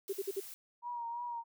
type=noise; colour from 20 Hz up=blue; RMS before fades=-48 dBFS; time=0.08-0.54 s; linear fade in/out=0 ms
type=tone bursts; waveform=sine; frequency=392 Hz; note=G4; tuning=in tune; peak=-32 dBFS; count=4; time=0.09-0.403 s; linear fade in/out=10 ms; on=40 ms; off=51 ms
type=tone with vibrato; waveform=sine; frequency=948 Hz; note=A#5; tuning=29 cents sharp; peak=-37 dBFS; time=0.82-1.44 s; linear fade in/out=50 ms; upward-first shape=triangle; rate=3 Hz; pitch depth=43 cents each way
effects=none